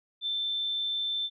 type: tone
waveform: sine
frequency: 3547 Hz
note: A7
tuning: 13 cents sharp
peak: -28 dBFS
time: 0.21-1.3 s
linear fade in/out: 50 ms
effects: none